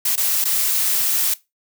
blue noise with dropouts, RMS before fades -19 dBFS, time 0.05-1.34 s, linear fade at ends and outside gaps 5 ms, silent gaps 0.157-0.176 / 0.443-0.452 s, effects noise-tail reverb RT60 0.2 s tail -18 dB re dry

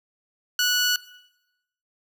15% pulse tone, 1473 Hz, F#6, 8 cents flat, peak -13 dBFS, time 0.59-0.96 s, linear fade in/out 2 ms, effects noise-tail reverb RT60 0.9 s tail -18 dB re dry

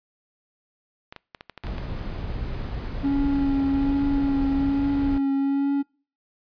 clicks, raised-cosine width 0.3 ms, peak -22 dBFS, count 9, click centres 1.125 / 1.163 / 1.348 / 1.409 / 1.497 / 1.577 / 1.637 / 1.669 / 1.782 s
brown noise, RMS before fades -30 dBFS, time 1.64-5.18 s, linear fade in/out 2 ms
triangle tone with vibrato, 277.2 Hz, C#4, in tune, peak -18 dBFS, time 3.03-5.83 s, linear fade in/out 20 ms, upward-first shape triangle, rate 1.2 Hz, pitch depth 23 cents each way
effects noise-tail reverb RT60 0.4 s tail -25 dB re dry + resampled to 11025 Hz

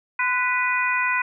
harmonic tone with a mistuned harmonic, 493.9 Hz, B4, in tune, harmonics 2 / 3 / 4 / 5, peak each -25 / -25 / -25 / -25 dBFS, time 0.19-1.22 s, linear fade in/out 5 ms, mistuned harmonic 2, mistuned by +44 cents, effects none

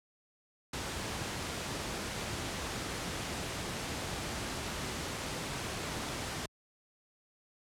pink noise, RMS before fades -37 dBFS, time 0.73-6.46 s, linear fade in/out 5 ms, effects high-pass 60 Hz 12 dB/octave + low-pass 9000 Hz 12 dB/octave

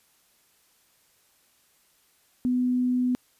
sine tone, 249.7 Hz, B3, 19 cents sharp, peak -21 dBFS, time 2.45-3.15 s, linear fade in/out 0 ms, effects white hiss -64 dBFS RMS until 3.39 s + resampled to 32000 Hz

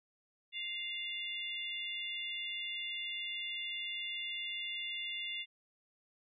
harmonic tone, 698.5 Hz, F5, in tune, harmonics 3 / 4 / 5, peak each -43 / -41 / -42 dBFS, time 0.52-5.46 s, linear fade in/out 50 ms, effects none

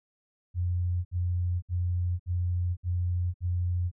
sine tone bursts, 88.7 Hz, F2, 27 cents sharp, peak -25 dBFS, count 6, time 0.54-3.915 s, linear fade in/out 50 ms, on 510 ms, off 63 ms, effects none

